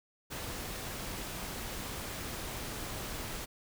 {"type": "noise", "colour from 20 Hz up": "pink", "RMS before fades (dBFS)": -40, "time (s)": [0.3, 3.46], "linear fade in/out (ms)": 20, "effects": []}